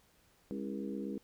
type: harmonic tone with a mistuned harmonic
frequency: 68 Hz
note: C#2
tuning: 33 cents flat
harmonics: 3 / 4 / 5 / 6 / 7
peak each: -40 / -42 / -44 / -46 / -47 dBFS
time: 0.51-1.18 s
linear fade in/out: 0 ms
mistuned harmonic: 5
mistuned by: -57 cents
effects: pink hiss -68 dBFS RMS until 1.23 s